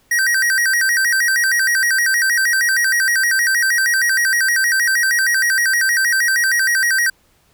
square tone with vibrato, 1718 Hz, A6, 42 cents flat, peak -14 dBFS, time 0.11-7.1 s, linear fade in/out 5 ms, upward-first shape square, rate 6.4 Hz, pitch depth 170 cents each way, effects pink hiss -57 dBFS RMS until 7.53 s

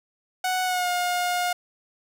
sawtooth tone with pitch glide, 740 to 714 Hz, F#5 to F5, 0 to +38 cents, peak -19 dBFS, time 0.44-1.53 s, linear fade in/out 5 ms, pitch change -62 cents, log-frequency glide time 0.64-0.88 s, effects none

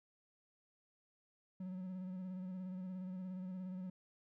triangle tone with vibrato, 185 Hz, F#3, in tune, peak -40 dBFS, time 1.6-3.9 s, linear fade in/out 5 ms, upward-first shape square, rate 17 Hz, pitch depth 28 cents each way, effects none

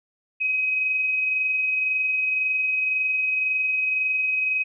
sine tone with amplitude modulation, 2530 Hz, D#7, 28 cents sharp, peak -19 dBFS, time 0.4-4.64 s, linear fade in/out 20 ms, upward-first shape sine, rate 21.9 Hz, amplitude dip 30%, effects none

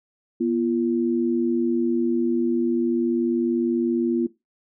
sine tone pair together, 242.3 / 342.6 Hz, B3 / F4, -33 / -33 cents, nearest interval tritone, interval 600 cents, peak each -22 dBFS, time 0.4-4.27 s, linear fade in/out 10 ms, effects noise-tail reverb RT60 0.2 s tail -17 dB re dry

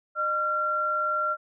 sine tone pair together, 610.7 / 1371 Hz, D#5 / F6, -32 / -32 cents, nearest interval octave + major second, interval 1400 cents, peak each -32 / -24 dBFS, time 0.15-1.37 s, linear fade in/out 50 ms, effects none

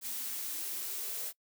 blue noise with high-pass filter sweep, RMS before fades -38 dBFS, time 0.01-1.33 s, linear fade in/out 50 ms, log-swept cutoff 200 to 490 Hz, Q 5.2, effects noise-tail reverb RT60 0.1 s tail -23 dB re dry

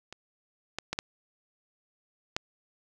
clicks, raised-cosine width 0.2 ms, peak -25 / -15 / -14 / -12 / -11 dBFS, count 5, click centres 0.126 / 0.786 / 0.93 / 0.989 / 2.365 s, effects none

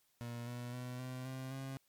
30% pulse tone with pitch steps, 118.9 / 121.82 / 124.81 / 127.88 / 131.02 / 134.23 Hz, A#2 / B2 / B2 / C3 / C3 / C3, +35 / -23 / +19 / -39 / +3 / +45 cents, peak -39 dBFS, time 0.21-1.77 s, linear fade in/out 0 ms, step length 260 ms, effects white hiss -75 dBFS RMS until 1.88 s + MP3 96 kbps

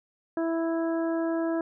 harmonic tone, 329.6 Hz, E4, in tune, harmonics 1 / 2 / 3 / 4 / 5, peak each -26 / -31 / -40 / -42 / -42 dBFS, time 0.37-1.61 s, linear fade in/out 2 ms, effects none

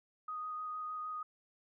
sine tone with vibrato, 1244.5 Hz, D#6, in tune, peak -38 dBFS, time 0.28-1.23 s, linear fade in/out 5 ms, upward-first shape square, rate 6.5 Hz, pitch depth 9 cents each way, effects none

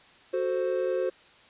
triangle chord, F# diminished, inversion none, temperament equal, 370 / 440 / 523.3 Hz, F#4 / A4 / C5, 0 / 0 / 0 cents, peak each -27 / -32 / -26 dBFS, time 0.33-1.1 s, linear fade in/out 10 ms, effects white hiss -55 dBFS RMS until 1.49 s + resampled to 8000 Hz

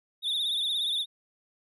triangle tone with vibrato, 3608 Hz, A7, 43 cents sharp, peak -25 dBFS, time 0.22-1.06 s, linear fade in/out 50 ms, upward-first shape triangle, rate 17 Hz, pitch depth 100 cents each way, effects none

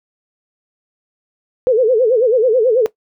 sine tone with vibrato, 473.3 Hz, A#4, 26 cents sharp, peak -9 dBFS, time 1.67-2.86 s, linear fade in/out 0 ms, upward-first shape sine, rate 9.2 Hz, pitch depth 180 cents each way, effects noise-tail reverb RT60 0.1 s tail -17 dB re dry

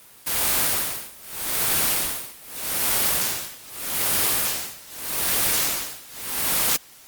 white noise with tremolo, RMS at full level -20 dBFS, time 0.26-6.77 s, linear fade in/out 10 ms, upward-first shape sine, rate 0.82 Hz, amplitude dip 95%, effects white hiss -48 dBFS RMS until 7.07 s + Opus 32 kbps

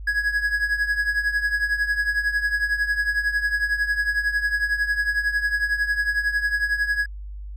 triangle tone with tremolo, 1667 Hz, G#6, 6 cents sharp, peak -15 dBFS, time 0.07-7.06 s, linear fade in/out 5 ms, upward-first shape triangle, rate 11 Hz, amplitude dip 80%, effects added 50 Hz sine -32 dBFS peak until 7.56 s

